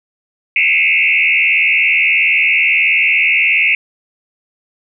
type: tone with frequency modulation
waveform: sine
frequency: 2416 Hz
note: D7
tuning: 48 cents sharp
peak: -9 dBFS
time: 0.56-3.75 s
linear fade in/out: 2 ms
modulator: 81.5 Hz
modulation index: 3.8
effects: none

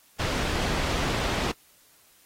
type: low-pass noise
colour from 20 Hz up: pink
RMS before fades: -28 dBFS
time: 0.19-1.52 s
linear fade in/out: 10 ms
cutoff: 4900 Hz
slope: 12 dB/octave
effects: white hiss -59 dBFS RMS until 2.25 s + AAC 48 kbps

